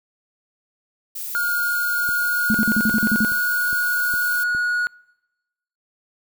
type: noise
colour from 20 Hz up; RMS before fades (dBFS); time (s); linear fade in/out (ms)
violet; -30; 1.15-4.44; 10
type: tone with pitch glide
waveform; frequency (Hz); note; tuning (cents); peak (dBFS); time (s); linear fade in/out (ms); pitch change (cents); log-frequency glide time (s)
triangle; 1431 to 1452.7; F6 to F#6; +42 to -32; -17; 1.35-4.87; 0; +26; 1.61-3.29
type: click train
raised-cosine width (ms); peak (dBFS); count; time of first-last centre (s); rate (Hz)
3; -25; 7; 2.09-4.549; 2.44
type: tone bursts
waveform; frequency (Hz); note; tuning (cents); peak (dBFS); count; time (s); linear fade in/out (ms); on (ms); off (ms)
sine; 220; A3; 0; -16; 9; 2.5-3.248; 0; 44; 44
effects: noise-tail reverb RT60 1.0 s tail -25 dB re dry